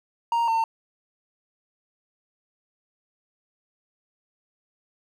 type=tone pair in turn; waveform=triangle; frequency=932.3 / 904.7 Hz; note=A#5 / A5; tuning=0 / +48 cents; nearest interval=minor second; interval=52 cents; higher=first; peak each=-18 dBFS; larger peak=neither; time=0.32-0.48 / 0.48-0.64 s; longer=neither; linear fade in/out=2 ms; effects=none